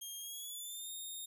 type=tone with pitch glide; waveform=10% pulse; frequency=3225 to 3683 Hz; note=G7 to A#7; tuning=+48 to -22 cents; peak=-36 dBFS; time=0.01-1.26 s; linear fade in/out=10 ms; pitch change=+230 cents; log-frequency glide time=0.19-0.91 s; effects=none